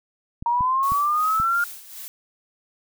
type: clicks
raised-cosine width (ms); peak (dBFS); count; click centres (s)
5; -20; 4; 0.425 / 0.608 / 0.92 / 1.4
type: linear sweep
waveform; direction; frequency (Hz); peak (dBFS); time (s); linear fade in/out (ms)
sine; up; 932.3 to 1420; -18; 0.46-1.64; 2
type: noise with tremolo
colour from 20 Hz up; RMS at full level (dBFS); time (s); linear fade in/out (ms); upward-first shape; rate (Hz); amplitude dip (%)
blue; -36; 0.83-2.08; 0; sine; 2.7; 65
effects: none